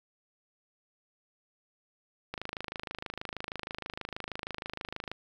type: click train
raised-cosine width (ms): 0.3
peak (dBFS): -20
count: 74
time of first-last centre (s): 2.34-5.116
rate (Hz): 26.3
effects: 9-bit